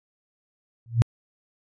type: tone with exponential growth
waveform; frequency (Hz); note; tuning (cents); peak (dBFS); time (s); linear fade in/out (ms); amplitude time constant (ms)
sine; 116.54; A#2; 0; -10; 0.86-1.02; 0; 33
effects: resampled to 22050 Hz

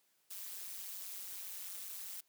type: noise with amplitude modulation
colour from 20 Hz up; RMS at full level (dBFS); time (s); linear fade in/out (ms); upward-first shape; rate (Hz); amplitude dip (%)
blue; -42; 0.3-2.21; 10; sine; 190; 90
effects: white hiss -75 dBFS RMS until 2.28 s + high-pass 150 Hz 12 dB/octave

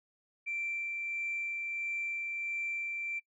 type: tone with tremolo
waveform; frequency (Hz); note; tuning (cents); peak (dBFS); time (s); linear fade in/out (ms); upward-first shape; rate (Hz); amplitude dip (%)
sine; 2349; D7; 0; -32; 0.46-3.2; 20; sine; 1.5; 25
effects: noise-tail reverb RT60 0.1 s tail -25 dB re dry + tanh soft clip ceiling -28 dBFS

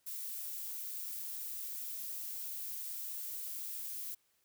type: noise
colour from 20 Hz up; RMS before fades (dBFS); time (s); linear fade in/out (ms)
violet; -42; 0.06-4.15; 10
effects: white hiss -75 dBFS RMS until 4.44 s

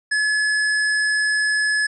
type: tone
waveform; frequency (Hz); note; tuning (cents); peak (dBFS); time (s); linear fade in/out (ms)
square; 1707; G#6; +47; -18; 0.11-1.87; 10
effects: resampled to 22050 Hz

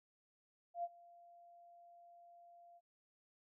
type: tone with ADSR envelope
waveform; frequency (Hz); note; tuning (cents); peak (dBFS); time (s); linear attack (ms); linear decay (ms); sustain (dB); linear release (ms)
sine; 692; F5; -16; -36; 0.74-2.81; 96; 42; -23; 43
effects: none

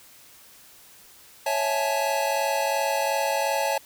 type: chord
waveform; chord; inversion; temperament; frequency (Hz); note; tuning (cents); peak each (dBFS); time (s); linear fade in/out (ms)
square; A major seventh; first; equal with one note detuned; 554.4 / 659.3 / 830.6 / 873.4; C#5 / E5 / G#5 / A5; 0 / 0 / 0 / -13; -28 / -30 / -31 / -28; 1.46-3.78; 5
effects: white hiss -51 dBFS RMS until 3.85 s

